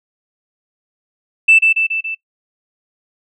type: tone with echo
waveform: sine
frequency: 2649 Hz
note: E7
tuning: 8 cents sharp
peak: -4 dBFS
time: 1.48-1.59 s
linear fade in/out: 10 ms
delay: 140 ms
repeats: 4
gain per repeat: -4 dB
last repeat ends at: 2.15 s
effects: noise-tail reverb RT60 0.1 s tail -22 dB re dry + tanh soft clip ceiling -1 dBFS